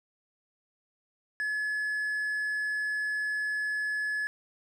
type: tone with hard clipping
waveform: triangle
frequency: 1707 Hz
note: G#6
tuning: 47 cents sharp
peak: -29 dBFS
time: 1.4-4.27 s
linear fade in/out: 0 ms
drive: 5 dB
effects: none